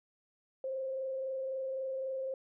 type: tone with frequency modulation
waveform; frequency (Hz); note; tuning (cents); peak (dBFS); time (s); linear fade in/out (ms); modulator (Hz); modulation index
sine; 529; C5; +19; -34; 0.64-2.34; 2; 23.8; 0.32
effects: none